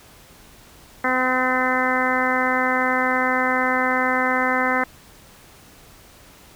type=harmonic tone; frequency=255.9 Hz; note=C4; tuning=38 cents flat; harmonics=1 / 2 / 3 / 4 / 5 / 6 / 7 / 8; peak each=-26 / -26 / -26 / -26 / -26 / -26 / -26 / -26 dBFS; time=1.04-4.84 s; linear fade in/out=5 ms; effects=pink hiss -48 dBFS RMS until 6.55 s